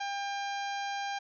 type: harmonic tone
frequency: 800 Hz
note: G5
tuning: 35 cents sharp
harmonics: 1 / 2 / 3 / 4 / 5 / 6 / 7 / 8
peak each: -34 / -40 / -44 / -46 / -48 / -50 / -51 / -52 dBFS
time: 0-1.19 s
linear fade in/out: 10 ms
effects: none